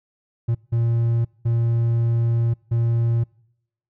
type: tone bursts at uneven times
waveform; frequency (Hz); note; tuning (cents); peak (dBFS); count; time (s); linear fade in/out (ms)
triangle; 116.54; A#2; 0; -15; 4; 0.48-0.55 / 0.72-1.25 / 1.45-2.54 / 2.71-3.24; 10
effects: noise-tail reverb RT60 0.8 s tail -26 dB re dry